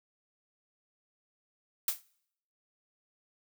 blue noise with exponential decay, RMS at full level -25 dBFS, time 1.88-2.02 s, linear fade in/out 2 ms, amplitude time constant 29 ms, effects noise-tail reverb RT60 0.7 s tail -24 dB re dry

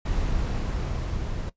brown noise with level ramp, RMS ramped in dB -25 to -30 dBFS, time 0.05-1.5 s, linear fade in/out 10 ms, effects noise-tail reverb RT60 0.1 s tail -19 dB re dry + resampled to 16000 Hz

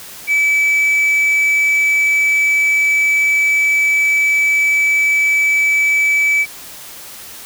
sine tone, 2300 Hz, D7, 37 cents flat, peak -8 dBFS, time 0.27-6.46 s, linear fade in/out 50 ms, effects tanh soft clip ceiling -10 dBFS + white hiss -34 dBFS RMS until 7.45 s

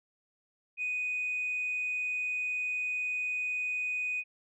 sine tone, 2489 Hz, D#7, in tune, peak -29 dBFS, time 0.77-4.24 s, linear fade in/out 50 ms, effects tanh soft clip ceiling -26 dBFS

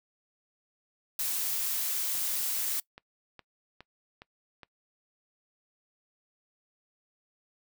blue noise, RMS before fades -31 dBFS, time 1.19-2.8 s, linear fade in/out 2 ms
click train, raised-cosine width 0.3 ms, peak -30 dBFS, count 8, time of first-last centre 1.74-4.633 s, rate 2.42 Hz
effects noise-tail reverb RT60 0.1 s tail -22 dB re dry

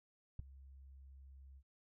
sine tone with ADSR envelope, 67.3 Hz, C2, 49 cents sharp, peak -33 dBFS, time 0.39-1.63 s, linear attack 4 ms, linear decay 7 ms, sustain -22 dB, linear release 58 ms, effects noise-tail reverb RT60 0.1 s tail -24 dB re dry + tanh soft clip ceiling -30 dBFS

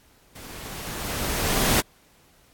pink noise with level ramp, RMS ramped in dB -42 to -19 dBFS, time 0.35-1.81 s, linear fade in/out 10 ms, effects pink hiss -58 dBFS RMS until 2.53 s + AAC 64 kbps

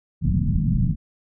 white low-pass noise, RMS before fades -20 dBFS, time 0.21-0.96 s, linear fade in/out 50 ms, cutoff 210 Hz, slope 48 dB/octave, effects none

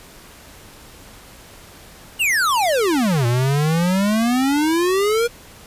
square exponential two-way sweep, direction down then up, 2960 to 116.54 to 481.7 Hz, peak -16 dBFS, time 2.19-5.28 s, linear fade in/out 20 ms, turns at 3.26 s, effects pink hiss -43 dBFS RMS until 5.66 s + resampled to 32000 Hz

